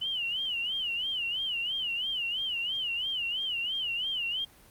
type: tone with vibrato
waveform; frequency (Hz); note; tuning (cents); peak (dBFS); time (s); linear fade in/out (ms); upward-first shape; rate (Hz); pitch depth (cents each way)
sine; 2960; F#7; 0; -29; 0.01-4.45; 10; sine; 3; 140
effects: pink hiss -56 dBFS RMS until 4.7 s + Opus 32 kbps